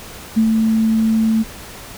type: tone with ADSR envelope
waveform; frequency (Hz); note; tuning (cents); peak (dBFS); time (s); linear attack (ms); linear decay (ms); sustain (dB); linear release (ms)
sine; 221.8; A3; +14; -9; 0.36-1.44; 18; 76; -3; 28
effects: pink hiss -35 dBFS RMS until 1.97 s